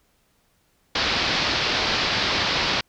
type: low-pass noise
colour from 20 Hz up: white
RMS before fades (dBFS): -23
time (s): 0.95-2.81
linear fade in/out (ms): 5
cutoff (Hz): 5000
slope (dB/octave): 48
effects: pink hiss -65 dBFS RMS until 2.88 s